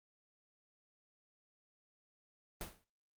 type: noise with exponential decay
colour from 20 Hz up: pink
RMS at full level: -40 dBFS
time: 2.61-2.84 s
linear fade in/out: 1 ms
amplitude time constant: 49 ms
effects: noise-tail reverb RT60 0.4 s tail -25 dB re dry + Opus 32 kbps